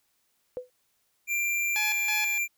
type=tone with exponential decay; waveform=sine; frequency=501 Hz; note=B4; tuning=25 cents sharp; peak=-27 dBFS; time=0.57-0.7 s; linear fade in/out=0 ms; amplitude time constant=28 ms
type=tone; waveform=square; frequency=2373 Hz; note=D7; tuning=17 cents sharp; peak=-26 dBFS; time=1.27-2.48 s; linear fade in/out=50 ms
type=tone with tremolo; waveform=10% pulse; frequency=848 Hz; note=G#5; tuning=36 cents sharp; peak=-21 dBFS; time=1.76-2.38 s; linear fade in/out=0 ms; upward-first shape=square; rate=3.1 Hz; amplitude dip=75%
effects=white hiss -72 dBFS RMS until 2.57 s